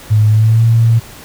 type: tone with pitch glide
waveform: sine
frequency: 107 to 114.68 Hz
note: A2 to A#2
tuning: -48 to -28 cents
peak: -6 dBFS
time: 0.1-1 s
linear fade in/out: 20 ms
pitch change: +120 cents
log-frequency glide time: 0.29-0.64 s
effects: pink hiss -35 dBFS RMS until 1.24 s